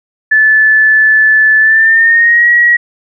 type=tone with pitch glide; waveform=sine; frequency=1741 to 1909.6 Hz; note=A6 to A#6; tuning=-19 to +41 cents; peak=-4 dBFS; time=0.31-2.77 s; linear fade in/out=10 ms; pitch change=+160 cents; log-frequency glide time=1.59-2.49 s; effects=none